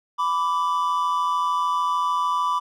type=tone pair together; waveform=triangle; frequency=993.7 / 1167 Hz; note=B5 / D6; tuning=+10 / -11 cents; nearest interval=minor third; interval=279 cents; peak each=-21 dBFS; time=0.18-2.6 s; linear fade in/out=20 ms; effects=none